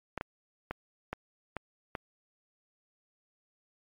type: clicks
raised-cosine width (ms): 0.5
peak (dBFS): -19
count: 6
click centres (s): 0.177 / 0.211 / 0.71 / 1.13 / 1.567 / 1.952
effects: MP3 64 kbps